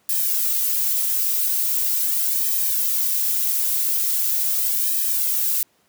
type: noise with flanger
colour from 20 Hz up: violet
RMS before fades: -21 dBFS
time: 0.09-5.63 s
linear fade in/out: 2 ms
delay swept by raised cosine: 1.4 to 3.6 ms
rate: 0.41 Hz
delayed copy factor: -0.85
effects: pink hiss -62 dBFS RMS until 5.88 s + high-pass 150 Hz 12 dB/octave

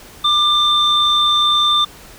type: tone pair together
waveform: sine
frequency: 1191 / 3569 Hz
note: D6 / A7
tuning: +24 / +24 cents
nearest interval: octave + perfect fifth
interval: 1900 cents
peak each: -15 / -12 dBFS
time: 0.24-1.85 s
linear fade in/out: 10 ms
effects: tanh soft clip ceiling -5 dBFS + pink hiss -40 dBFS RMS until 2.18 s

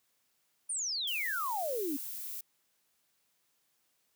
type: exponential sweep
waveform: sine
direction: down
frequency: 9600 to 264.4 Hz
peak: -32 dBFS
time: 0.69-1.97 s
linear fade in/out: 10 ms
type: noise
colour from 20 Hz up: violet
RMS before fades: -41 dBFS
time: 1.07-2.41 s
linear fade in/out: 5 ms
effects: white hiss -75 dBFS RMS until 4.15 s + high-pass 80 Hz 12 dB/octave

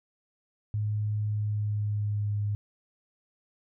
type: tone with pitch glide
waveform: sine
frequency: 105.6 to 103.37 Hz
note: G#2 to G#2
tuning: +29 to -8 cents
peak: -26 dBFS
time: 0.74-2.55 s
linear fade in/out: 0 ms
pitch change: -37 cents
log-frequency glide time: 1.25-2.41 s
effects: none

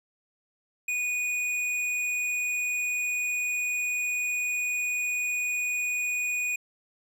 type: tone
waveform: square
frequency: 2469 Hz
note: D#7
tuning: 14 cents flat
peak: -27 dBFS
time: 0.88-6.56 s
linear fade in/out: 5 ms
effects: low-pass 12000 Hz 12 dB/octave

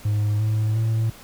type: tone with pitch steps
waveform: triangle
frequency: 104.9 / 108.35 / 111.91 Hz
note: G#2 / A2 / A2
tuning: +18 / -26 / +30 cents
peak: -16 dBFS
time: 0.05-1.1 s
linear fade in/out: 5 ms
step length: 350 ms
effects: tanh soft clip ceiling -12 dBFS + pink hiss -45 dBFS RMS until 1.23 s

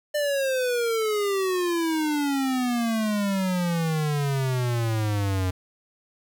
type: exponential sweep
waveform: square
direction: down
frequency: 599 to 91 Hz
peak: -23 dBFS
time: 0.14-5.51 s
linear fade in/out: 10 ms
effects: 9-bit

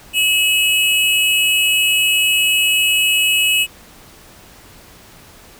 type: tone pair together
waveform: square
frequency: 2580 / 2924 Hz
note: E7 / F#7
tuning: -38 / -21 cents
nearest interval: major second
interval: 217 cents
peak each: -16 dBFS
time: 0.13-3.67 s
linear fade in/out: 50 ms
effects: pink hiss -43 dBFS RMS until 5.59 s

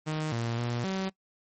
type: tone with pitch steps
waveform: sawtooth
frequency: 155.2 / 116.5 / 119.9 / 190.8 Hz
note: D#3 / A#2 / A#2 / G3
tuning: -4 / -1 / +49 / -47 cents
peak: -25 dBFS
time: 0.06-1.1 s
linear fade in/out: 20 ms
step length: 260 ms
effects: noise-tail reverb RT60 0.1 s tail -21 dB re dry + MP3 32 kbps

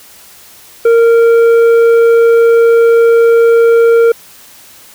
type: tone with tanh clipping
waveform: sine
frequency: 462.6 Hz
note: A#4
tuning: 13 cents flat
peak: -5 dBFS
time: 0.85-4.12 s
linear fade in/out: 5 ms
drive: 7 dB
effects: white hiss -38 dBFS RMS until 4.94 s

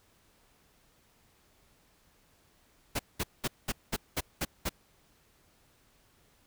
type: noise bursts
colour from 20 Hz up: pink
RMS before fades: -31 dBFS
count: 8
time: 2.95-4.694 s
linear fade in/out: 10 ms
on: 43 ms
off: 200 ms
effects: pink hiss -66 dBFS RMS until 6.46 s

